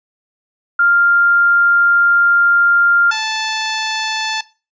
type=tone pair in turn; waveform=sine / 10% pulse; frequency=1396.9 / 876.4 Hz; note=F6 / A5; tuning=0 / -7 cents; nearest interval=minor sixth; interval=807 cents; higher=first; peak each=-9 dBFS; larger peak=neither; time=0.79-3.11 / 3.11-4.41 s; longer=first; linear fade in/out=5 ms; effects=noise-tail reverb RT60 0.3 s tail -17 dB re dry + resampled to 16000 Hz